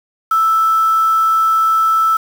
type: tone with quantisation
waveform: sine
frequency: 1318.5 Hz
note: E6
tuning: in tune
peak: -10 dBFS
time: 0.31-2.17 s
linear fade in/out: 5 ms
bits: 5
effects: none